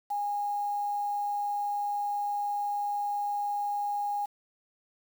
sine tone with quantisation, 819 Hz, G#5, 24 cents flat, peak -28 dBFS, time 0.1-4.26 s, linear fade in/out 10 ms, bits 8, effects none

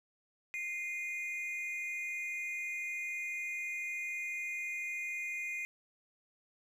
triangle tone pair together, 2093 / 2459 Hz, C7 / D#7, 0 / -21 cents, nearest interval minor third, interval 279 cents, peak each -38 / -37 dBFS, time 0.54-5.65 s, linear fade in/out 0 ms, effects none

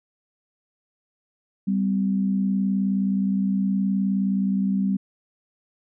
sine tone pair together, 195.47 / 254.7 Hz, G3 / C4, -5 / -46 cents, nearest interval perfect fourth, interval 459 cents, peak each -20 / -28 dBFS, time 1.67-4.97 s, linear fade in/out 10 ms, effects none

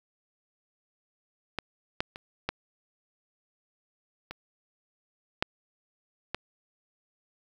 clicks, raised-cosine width 0.3 ms, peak -14 / -11 / -24 / -12 / -22 / -8 / -14 dBFS, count 7, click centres 1.587 / 2.005 / 2.159 / 2.49 / 4.31 / 5.425 / 6.346 s, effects 8-bit

